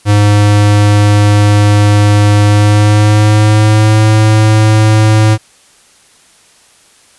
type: tone with pitch glide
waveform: square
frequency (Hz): 103.5 to 108.33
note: G#2 to A2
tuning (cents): -5 to -26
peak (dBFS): -5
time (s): 0.05-5.38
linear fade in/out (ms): 50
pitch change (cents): +79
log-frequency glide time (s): 2.47-4.01
effects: white hiss -45 dBFS RMS until 7.18 s + resampled to 24000 Hz